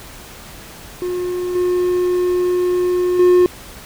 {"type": "tone with level steps", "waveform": "triangle", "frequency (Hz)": 359.2, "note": "F4", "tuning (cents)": 49, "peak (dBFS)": [-17, -12, -6], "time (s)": [1.02, 3.46], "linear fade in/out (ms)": 0, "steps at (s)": [1.55, 3.19], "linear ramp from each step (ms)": 5, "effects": ["pink hiss -37 dBFS RMS until 3.85 s"]}